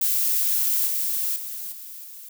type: noise with level steps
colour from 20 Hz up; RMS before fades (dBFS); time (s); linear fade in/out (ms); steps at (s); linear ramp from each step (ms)
violet; -22 / -25 / -33 / -39 / -41; 0.01-2.29; 5; 0.87 / 1.36 / 1.72 / 2.04; 2
effects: none